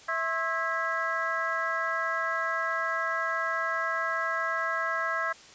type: harmonic tone with a mistuned harmonic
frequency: 327.7 Hz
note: E4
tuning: 10 cents flat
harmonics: 2 / 3 / 4 / 5 / 6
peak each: -35 / -34 / -32 / -31 / -36 dBFS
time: 0.08-5.33 s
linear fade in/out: 10 ms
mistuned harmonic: 3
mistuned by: +150 cents
effects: white hiss -51 dBFS RMS until 5.54 s + resampled to 16000 Hz